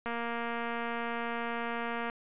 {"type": "click train", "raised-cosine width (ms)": 0.5, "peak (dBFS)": -21, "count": 478, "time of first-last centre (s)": [0.06, 2.098], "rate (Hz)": 234, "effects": ["resampled to 8000 Hz"]}